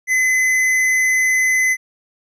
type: tone with hard clipping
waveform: sine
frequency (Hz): 2031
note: B6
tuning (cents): +48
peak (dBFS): -15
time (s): 0.07-1.77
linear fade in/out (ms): 50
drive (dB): 10
effects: none